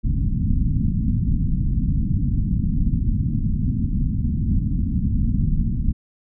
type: low-pass noise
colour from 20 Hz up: pink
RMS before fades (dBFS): -20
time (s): 0.03-5.93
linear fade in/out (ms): 20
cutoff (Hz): 250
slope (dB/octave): 48
effects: none